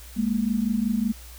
sine tone pair together, 207.3 / 232.7 Hz, G#3 / A#3, -3 / -3 cents, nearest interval major second, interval 200 cents, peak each -24 dBFS, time 0.16-1.13 s, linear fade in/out 20 ms, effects added 60 Hz sine -42 dBFS peak until 1.38 s + white hiss -47 dBFS RMS until 1.38 s

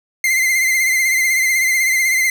45% pulse tone with vibrato, 2080 Hz, C7, 11 cents flat, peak -13 dBFS, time 0.24-2.3 s, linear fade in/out 2 ms, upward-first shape triangle, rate 16 Hz, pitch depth 57 cents each way, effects none

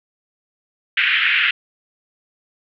white band-pass noise, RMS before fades -17 dBFS, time 0.97-1.51 s, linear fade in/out 5 ms, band 1500 to 3000 Hz, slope 48 dB/octave, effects none

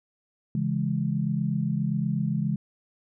sine chord, C# minor, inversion none, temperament just, 138.59 / 166.31 / 207.9 Hz, C#3 / E3 / G#3, 0 / +16 / +2 cents, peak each -28 dBFS, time 0.55-2.56 s, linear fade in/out 2 ms, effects none

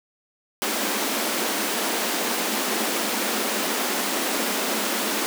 pink high-pass noise, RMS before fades -25 dBFS, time 0.62-5.26 s, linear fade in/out 0 ms, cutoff 200 Hz, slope 96 dB/octave, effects none

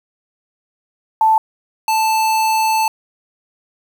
sine / square tone pair in turn, 880 / 880 Hz, A5 / A5, 0 / 0 cents, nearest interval unison, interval 0 cents, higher neither, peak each -9 / -14 dBFS, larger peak first, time 1.21-1.38 / 1.88-2.88 s, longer second, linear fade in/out 2 ms, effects 7-bit

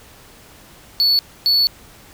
triangle tone bursts at uneven times, 4435 Hz, C#8, in tune, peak -11 dBFS, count 2, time 1-1.19 / 1.46-1.67 s, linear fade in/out 0 ms, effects pink hiss -45 dBFS RMS until 2.13 s

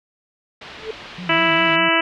white low-pass noise, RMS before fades -38 dBFS, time 0.61-1.76 s, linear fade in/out 5 ms, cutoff 3600 Hz, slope 24 dB/octave
sine tone with exponential growth, 440 Hz, A4, in tune, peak -20 dBFS, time 0.76-0.91 s, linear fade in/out 5 ms, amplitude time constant 32 ms
sine tone with vibrato, 169.1 Hz, E3, 44 cents sharp, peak -29 dBFS, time 1.18-1.89 s, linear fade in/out 5 ms, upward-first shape sine, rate 5 Hz, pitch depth 130 cents each way
harmonic tone, 329.6 Hz, E4, in tune, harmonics 1 / 2 / 3 / 4 / 5 / 6 / 7 / 8 / 9, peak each -23 / -23 / -23 / -23 / -23 / -23 / -23 / -23 / -23 dBFS, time 1.29-2.01 s, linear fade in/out 5 ms
effects none

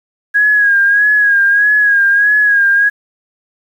sine tone with vibrato, 1648 Hz, G#6, 14 cents flat, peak -7 dBFS, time 0.34-2.9 s, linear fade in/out 20 ms, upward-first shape sine, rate 1.6 Hz, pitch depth 51 cents each way, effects 7-bit

